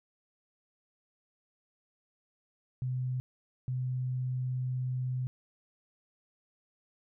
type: tone bursts at uneven times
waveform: sine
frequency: 127.4 Hz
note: C3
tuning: 46 cents flat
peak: -30 dBFS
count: 2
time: 2.82-3.2 / 3.68-5.27 s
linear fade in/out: 0 ms
effects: none